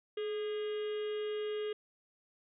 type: harmonic tone with a mistuned harmonic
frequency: 409 Hz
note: G#4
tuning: 26 cents flat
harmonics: 1 / 3 / 4 / 5 / 6 / 7 / 8 / 9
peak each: -34 / -53 / -54 / -54 / -61 / -52 / -52 / -63 dBFS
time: 0.17-1.73 s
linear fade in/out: 5 ms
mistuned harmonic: 1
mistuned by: +65 cents
effects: none